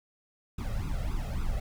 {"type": "noise with flanger", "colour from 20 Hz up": "brown", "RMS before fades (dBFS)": -31, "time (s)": [0.58, 1.6], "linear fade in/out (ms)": 5, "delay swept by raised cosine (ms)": [0.8, 1.59], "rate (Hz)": 3.6, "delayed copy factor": 0.95, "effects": []}